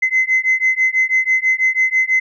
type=beating tone pair; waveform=sine; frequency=2048 / 2054.1 Hz; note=C7 / C7; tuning=-38 / -32 cents; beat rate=6.1 Hz; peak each=-15 dBFS; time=0.02-2.2 s; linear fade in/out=10 ms; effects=tanh soft clip ceiling -7 dBFS